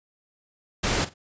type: noise with echo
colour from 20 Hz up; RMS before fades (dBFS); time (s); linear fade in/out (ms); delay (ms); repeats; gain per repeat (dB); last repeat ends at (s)
pink; -24; 0.83-1.05; 10; 45; 2; -15; 1.14
effects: resampled to 16000 Hz